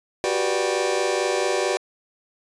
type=chord; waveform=sawtooth; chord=G major seventh; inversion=third; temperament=just; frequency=367.5 / 392 / 490 / 588 Hz; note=F#4 / G4 / B4 / D5; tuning=-12 / 0 / -14 / +2 cents; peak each=-22 dBFS; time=0.24-1.77 s; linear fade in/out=0 ms; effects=resampled to 22050 Hz